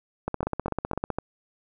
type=two click trains; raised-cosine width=1 ms; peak=-13 / -13 dBFS; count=4 / 14; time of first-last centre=0.43-1.186 / 0.28-1.103 s; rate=3.97 / 15.8 Hz; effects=none